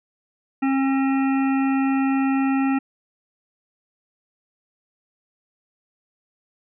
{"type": "harmonic tone", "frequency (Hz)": 269.6, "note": "C#4", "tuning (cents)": -48, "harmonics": [1, 3, 5, 7, 9, 10], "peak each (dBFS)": [-18, -28, -32, -35, -37, -38], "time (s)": [0.62, 2.79], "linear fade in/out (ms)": 10, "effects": []}